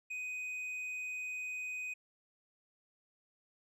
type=tone with tanh clipping; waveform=sine; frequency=2500 Hz; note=D#7; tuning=8 cents sharp; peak=-39 dBFS; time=0.1-1.94 s; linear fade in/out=10 ms; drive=5 dB; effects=none